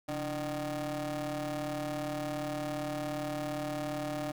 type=ring-modulated tone; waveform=30% pulse; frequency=155.56 Hz; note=D#3; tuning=in tune; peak=-28 dBFS; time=0.08-4.32 s; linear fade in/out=10 ms; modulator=448 Hz; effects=none